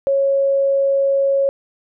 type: tone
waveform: sine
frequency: 550 Hz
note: C#5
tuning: 14 cents flat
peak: -13 dBFS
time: 0.07-1.49 s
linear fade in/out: 0 ms
effects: none